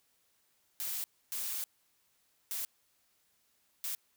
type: noise bursts at uneven times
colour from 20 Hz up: blue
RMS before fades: -37 dBFS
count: 4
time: 0.8-1.04 / 1.32-1.64 / 2.51-2.65 / 3.84-3.95 s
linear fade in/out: 0 ms
effects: white hiss -73 dBFS RMS until 4.16 s